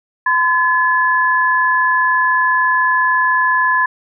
sine tone pair together, 1018 / 1712 Hz, C6 / A6, -48 / -48 cents, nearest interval major sixth, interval 900 cents, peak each -14 dBFS, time 0.26-3.86 s, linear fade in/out 5 ms, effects none

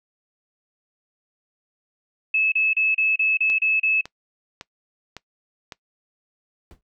sine tone bursts, 2599 Hz, E7, 25 cents flat, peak -17 dBFS, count 8, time 2.34-4.011 s, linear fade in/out 5 ms, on 180 ms, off 33 ms
click train, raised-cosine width 0.2 ms, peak -18 dBFS, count 5, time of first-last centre 3.5-5.722 s, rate 1.8 Hz
brown noise with exponential decay, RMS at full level -37 dBFS, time 6.71-6.81 s, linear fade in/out 0 ms, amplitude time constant 21 ms
effects noise-tail reverb RT60 0.1 s tail -21 dB re dry

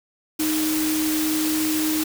sine tone in noise, 311.1 Hz, D#4, in tune, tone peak -21 dBFS, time 0.39-2.04 s, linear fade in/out 10 ms, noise white, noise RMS -27 dBFS, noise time 0.39-2.04 s, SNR +3 dB, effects none

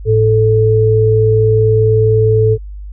sine tone pair together, 109.45 / 437.8 Hz, A2 / A4, -9 / -9 cents, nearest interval 2 octaves, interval 2400 cents, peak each -10 dBFS, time 0.05-2.58 s, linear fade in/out 50 ms, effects added 50 Hz sine -25 dBFS peak until 2.92 s

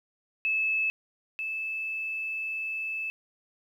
sine tone pair in turn, 2607 / 2621 Hz, E7 / E7, -20 / -11 cents, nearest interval unison, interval 9 cents, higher second, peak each -24 / -30 dBFS, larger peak first, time 0.45-0.9 / 1.39-3.1 s, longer second, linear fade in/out 0 ms, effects 10-bit

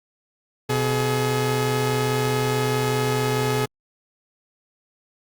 sawtooth tone pair together, 126.31 / 423.7 Hz, B2 / G#4, +39 / +35 cents, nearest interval octave + major sixth, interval 2096 cents, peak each -19 dBFS, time 0.69-3.66 s, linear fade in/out 10 ms, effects Opus 48 kbps

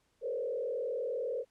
sine tone with frequency modulation, 495.6 Hz, B4, 6 cents sharp, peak -32 dBFS, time 0.21-1.45 s, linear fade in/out 50 ms, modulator 39.9 Hz, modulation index 1.4, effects pink hiss -74 dBFS RMS until 1.5 s + low-pass 10000 Hz 12 dB/octave

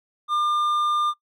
triangle tone with hard clipping, 1200 Hz, D6, 37 cents sharp, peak -21 dBFS, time 0.28-1.14 s, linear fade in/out 50 ms, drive 9 dB, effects noise-tail reverb RT60 0.1 s tail -21 dB re dry

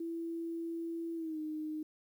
sine tone with pitch glide, 332.9 to 308.8 Hz, E4 to D#4, +17 to -13 cents, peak -36 dBFS, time 0-1.83 s, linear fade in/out 5 ms, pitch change -130 cents, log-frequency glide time 1.15-1.39 s, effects 11-bit

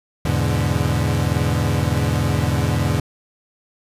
35% pulse chord, E dominant seventh, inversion none, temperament equal, 82.41 / 103.83 / 123.47 / 146.83 Hz, E2 / G#2 / B2 / D3, 0 / 0 / 0 / 0 cents, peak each -21 dBFS, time 0.25-3 s, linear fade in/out 5 ms, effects resampled to 32000 Hz

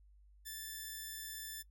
5% pulse tone, 1758 Hz, A6, 2 cents flat, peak -33 dBFS, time 0.45-1.63 s, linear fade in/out 20 ms, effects noise-tail reverb RT60 0.1 s tail -20 dB re dry + added 50 Hz sine -60 dBFS peak until 1.7 s

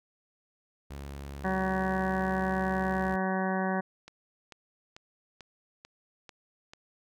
sawtooth tone, 69.9 Hz, C#2, 15 cents sharp, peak -35 dBFS, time 0.9-3.16 s, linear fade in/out 10 ms
harmonic tone, 188.8 Hz, F#3, 35 cents sharp, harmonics 1 / 2 / 3 / 4 / 5 / 6 / 8 / 9 / 10, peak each -30 / -36 / -36 / -34 / -39 / -40 / -39 / -40 / -42 dBFS, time 1.44-3.81 s, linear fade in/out 10 ms
click train, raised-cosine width 0.2 ms, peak -29 dBFS, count 7, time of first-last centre 4.08-6.735 s, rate 2.26 Hz
effects none

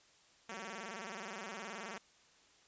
5% pulse tone with vibrato, 207.7 Hz, G#3, in tune, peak -32 dBFS, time 0.49-1.98 s, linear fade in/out 2 ms, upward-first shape square, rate 19 Hz, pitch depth 160 cents each way, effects white hiss -66 dBFS RMS until 2.67 s + resampled to 16000 Hz

